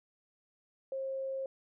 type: tone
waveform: sine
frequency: 535 Hz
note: C5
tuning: 38 cents sharp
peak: -34 dBFS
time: 0.92-1.46 s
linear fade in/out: 2 ms
effects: none